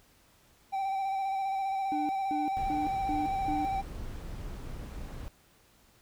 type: tone with vibrato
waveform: triangle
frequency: 777 Hz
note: G5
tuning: 16 cents flat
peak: -27 dBFS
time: 0.72-3.82 s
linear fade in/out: 20 ms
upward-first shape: square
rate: 15 Hz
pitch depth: 20 cents each way
type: tone bursts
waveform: triangle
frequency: 299.4 Hz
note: D4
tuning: 33 cents sharp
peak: -30 dBFS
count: 5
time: 1.92-3.65 s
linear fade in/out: 0 ms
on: 170 ms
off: 220 ms
type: noise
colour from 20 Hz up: brown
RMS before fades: -40 dBFS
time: 2.57-5.28 s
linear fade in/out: 0 ms
effects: pink hiss -63 dBFS RMS until 6.01 s